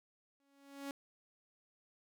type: tone with exponential growth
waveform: sawtooth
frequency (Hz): 278.5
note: C#4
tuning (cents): +8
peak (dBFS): -35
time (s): 0.4-0.91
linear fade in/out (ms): 1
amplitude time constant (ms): 110
effects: none